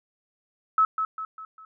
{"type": "tone with echo", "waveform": "sine", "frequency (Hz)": 1296, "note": "E6", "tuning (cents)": -30, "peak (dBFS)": -16, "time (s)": [0.78, 0.85], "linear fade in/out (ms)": 2, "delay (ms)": 200, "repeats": 4, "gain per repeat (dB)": -7, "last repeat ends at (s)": 1.65, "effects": []}